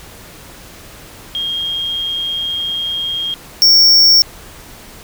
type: tone pair in turn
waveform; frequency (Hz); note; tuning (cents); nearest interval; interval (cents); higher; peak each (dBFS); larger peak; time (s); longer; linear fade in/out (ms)
sine / square; 3235 / 5483; G#7 / F8; -46 / -33; major sixth; 913; second; -17 / -6; second; 1.35-3.34 / 3.62-4.22; first; 0
effects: pink hiss -37 dBFS RMS until 5.03 s

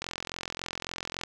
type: click train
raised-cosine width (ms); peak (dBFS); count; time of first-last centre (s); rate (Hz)
0.2; -16; 54; 0.02-1.236; 43.6
effects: none

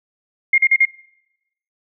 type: tone bursts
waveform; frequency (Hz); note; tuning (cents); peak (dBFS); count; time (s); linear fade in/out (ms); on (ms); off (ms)
sine; 2129; C7; +30; -9; 4; 0.53-0.853; 5; 50; 41
effects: noise-tail reverb RT60 0.9 s tail -24 dB re dry

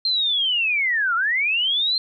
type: linear two-way sweep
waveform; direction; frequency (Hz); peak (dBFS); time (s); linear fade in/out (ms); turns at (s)
sine; down then up; 4197 to 1318 to 4197; -18; 0.05-1.98; 2; 1.15
effects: none

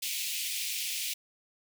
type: high-pass noise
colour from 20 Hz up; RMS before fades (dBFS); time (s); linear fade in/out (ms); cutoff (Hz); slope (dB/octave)
pink; -34; 0.02-1.14; 10; 2300; 48
effects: none

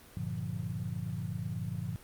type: chord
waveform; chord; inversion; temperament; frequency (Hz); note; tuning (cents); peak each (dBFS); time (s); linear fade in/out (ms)
sine; G minor seventh; none; equal; 98 / 116.54 / 146.83 / 174.61; G2 / Bb2 / D3 / F3; 0 / 0 / 0 / 0; -40 / -38 / -40 / -39; 0.17-1.96; 0
effects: pink hiss -55 dBFS RMS until 2.03 s + Opus 32 kbps

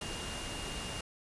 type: tone in noise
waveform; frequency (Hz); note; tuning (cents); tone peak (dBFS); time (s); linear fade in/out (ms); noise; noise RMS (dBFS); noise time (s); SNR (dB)
sine; 2821; F7; +17; -45; 0.01-1.01; 5; pink; -40; 0.01-1.01; -8
effects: resampled to 24000 Hz

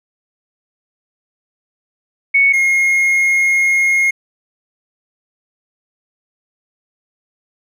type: tone pair in turn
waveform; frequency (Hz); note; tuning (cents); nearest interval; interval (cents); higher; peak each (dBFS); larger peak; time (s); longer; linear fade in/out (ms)
sine / triangle; 2217 / 2148; C#7 / C7; 0 / +45; minor second; 55; first; -8 / -9; first; 2.34-2.53 / 2.53-4.11; second; 10
effects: none

